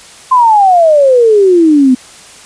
sine exponential sweep, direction down, 1046.5 to 248.6 Hz, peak -3 dBFS, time 0.31-1.95 s, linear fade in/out 10 ms, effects white hiss -35 dBFS RMS until 2.45 s + resampled to 22050 Hz

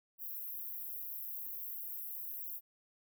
pink high-pass noise, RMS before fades -43 dBFS, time 0.18-2.61 s, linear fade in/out 50 ms, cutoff 12000 Hz, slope 96 dB/octave, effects none

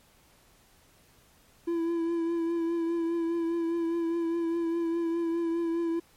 triangle tone with vibrato, 335.1 Hz, E4, 29 cents sharp, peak -24 dBFS, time 1.67-6 s, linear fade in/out 10 ms, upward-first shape triangle, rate 4.9 Hz, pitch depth 33 cents each way, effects pink hiss -61 dBFS RMS until 6.16 s + MP3 64 kbps

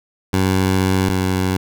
15% pulse tone pair in turn, 94.4 / 93.21 Hz, F#2 / F#2, +35 / +13 cents, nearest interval unison, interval 22 cents, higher first, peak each -8 / -10 dBFS, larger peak first, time 0.33-1.09 / 1.09-1.57 s, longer first, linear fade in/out 5 ms, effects none

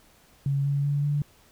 sine tone with pitch steps, 139.2 / 141.31 / 143.44 / 145.62 Hz, C#3 / C#3 / D3 / D3, +8 / +34 / -40 / -14 cents, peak -22 dBFS, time 0.46-1.22 s, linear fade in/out 2 ms, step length 190 ms, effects pink hiss -58 dBFS RMS until 1.51 s

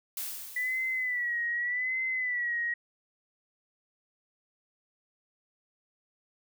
blue noise with exponential decay, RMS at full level -34 dBFS, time 0.17-1.46 s, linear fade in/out 2 ms, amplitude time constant 280 ms
sine tone with vibrato, 1970 Hz, B6, 5 cents flat, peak -28 dBFS, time 0.56-2.74 s, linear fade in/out 5 ms, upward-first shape sine, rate 0.85 Hz, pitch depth 76 cents each way
effects none

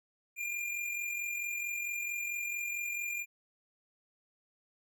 square tone with amplitude modulation, 2402 Hz, D7, 38 cents sharp, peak -33 dBFS, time 0.36-3.26 s, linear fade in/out 50 ms, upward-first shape sine, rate 44.5 Hz, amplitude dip 45%, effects none

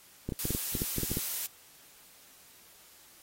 clicks, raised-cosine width 3 ms, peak -20 dBFS, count 11, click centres 0.29 / 0.322 / 0.454 / 0.506 / 0.549 / 0.752 / 0.819 / 0.983 / 1.033 / 1.116 / 1.171 s
blue noise, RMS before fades -34 dBFS, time 0.39-1.46 s, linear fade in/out 0 ms
effects white hiss -57 dBFS RMS until 3.22 s + AAC 48 kbps

